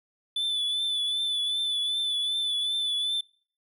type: tone with vibrato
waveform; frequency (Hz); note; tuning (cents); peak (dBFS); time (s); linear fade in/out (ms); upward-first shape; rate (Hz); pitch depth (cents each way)
triangle; 3487; A7; -16; -24; 0.36-3.21; 5; triangle; 2.6; 42
effects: noise-tail reverb RT60 0.5 s tail -25 dB re dry